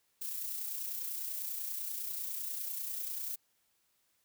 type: noise with amplitude modulation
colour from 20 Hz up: violet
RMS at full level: -37 dBFS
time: 0.21-3.36 s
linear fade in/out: 10 ms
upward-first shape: sine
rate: 30.1 Hz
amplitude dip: 40%
effects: white hiss -75 dBFS RMS until 4.24 s